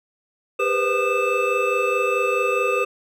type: tone cluster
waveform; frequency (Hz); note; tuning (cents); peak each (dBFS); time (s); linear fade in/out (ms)
triangle; 399.7 / 488.3 / 513 / 1217 / 2627; G4 / B4 / C5 / D#6 / E7; +34 / -20 / -34 / -39 / -7; -23; 0.59-2.85; 10
effects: none